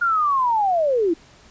sine linear sweep, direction down, 1428 to 312.1 Hz, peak -16 dBFS, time 0.01-1.14 s, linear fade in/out 10 ms, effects pink hiss -50 dBFS RMS until 1.5 s + resampled to 16000 Hz

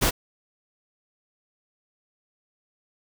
pink noise, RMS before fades -21 dBFS, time 0.01-0.11 s, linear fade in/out 20 ms, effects none

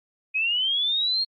sine linear sweep, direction up, 2500 to 4283 Hz, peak -21 dBFS, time 0.34-1.25 s, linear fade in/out 20 ms, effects AAC 48 kbps

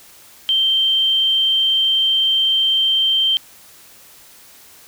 sine tone, 3136 Hz, G7, in tune, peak -13 dBFS, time 0.49-3.37 s, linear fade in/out 0 ms, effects white hiss -45 dBFS RMS until 4.87 s

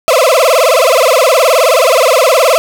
35% pulse tone with vibrato, 580 Hz, D5, 22 cents flat, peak -4 dBFS, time 0.08-2.58 s, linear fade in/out 0 ms, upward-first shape sine, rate 19 Hz, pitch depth 270 cents each way, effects none

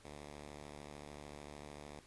5% pulse tone, 73.42 Hz, D2, in tune, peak -38 dBFS, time 0.04-2 s, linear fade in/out 10 ms, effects pink hiss -63 dBFS RMS until 2.06 s + resampled to 24000 Hz

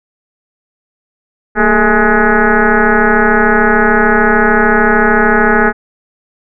sine tone with frequency modulation, 622.3 Hz, D#5, in tune, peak -6 dBFS, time 1.55-5.73 s, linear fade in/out 50 ms, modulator 213 Hz, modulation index 5.4, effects none

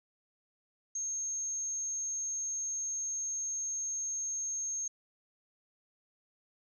sine tone, 6440 Hz, G8, 46 cents sharp, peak -33 dBFS, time 0.95-4.88 s, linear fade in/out 5 ms, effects none

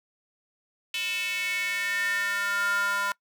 square tone with high-pass filter sweep, 201.1 Hz, G3, 44 cents sharp, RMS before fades -28 dBFS, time 0.94-3.12 s, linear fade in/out 2 ms, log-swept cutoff 2800 to 1200 Hz, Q 5.9, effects noise-tail reverb RT60 0.1 s tail -23 dB re dry

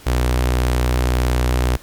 sawtooth tone with notch filter, 61.74 Hz, B1, in tune, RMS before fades -17 dBFS, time 0.06-1.77 s, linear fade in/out 10 ms, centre 180 Hz, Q 2, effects pink hiss -43 dBFS RMS until 1.82 s + MP3 96 kbps

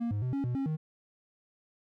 triangle tone with pitch steps, 234.2 / 103.4 / 126.5 / 276.8 / 122.7 / 271.7 / 156 Hz, A#3 / G#2 / B2 / C#4 / B2 / C#4 / D#3, +8 / -7 / +42 / -2 / -11 / -35 / +5 cents, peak -27 dBFS, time 0-0.77 s, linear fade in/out 20 ms, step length 110 ms, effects none

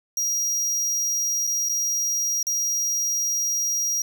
45% pulse tone with dropouts, 5720 Hz, F8, 41 cents sharp, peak -22 dBFS, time 0.17-4.02 s, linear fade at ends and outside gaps 2 ms, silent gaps 1.469-1.473 / 1.688-1.694 / 2.429-2.468 s, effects none

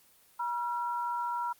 sine tone pair together, 960 / 1363.9 Hz, B5 / F6, -49 / -41 cents, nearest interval tritone, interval 608 cents, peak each -31 / -37 dBFS, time 0.39-1.53 s, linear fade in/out 10 ms, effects white hiss -62 dBFS RMS until 1.59 s + Opus 24 kbps

